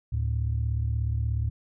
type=tone pair together; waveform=sine; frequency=73.82 / 110.6 Hz; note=D2 / A2; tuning=+9 / +9 cents; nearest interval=perfect fifth; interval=700 cents; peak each=-26 dBFS; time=0.12-1.5 s; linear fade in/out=10 ms; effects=tanh soft clip ceiling -18 dBFS